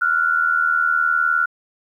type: tone pair together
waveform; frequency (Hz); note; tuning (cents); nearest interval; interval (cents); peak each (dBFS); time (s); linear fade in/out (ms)
sine; 1382 / 1461.7; F6 / F#6; -19 / -22; minor second; 97; -18; 0.01-1.46; 10
effects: 9-bit